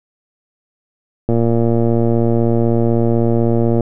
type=click train; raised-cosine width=2 ms; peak=-3 dBFS; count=293; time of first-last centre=1.29-3.807 s; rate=116 Hz; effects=none